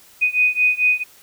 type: beating tone pair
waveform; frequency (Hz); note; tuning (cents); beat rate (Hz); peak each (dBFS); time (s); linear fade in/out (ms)
sine; 2489 / 2493.5; D#7 / D#7; 0 / +3; 4.5; -17 / -18; 0.21-1.04; 20
effects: white hiss -49 dBFS RMS until 1.22 s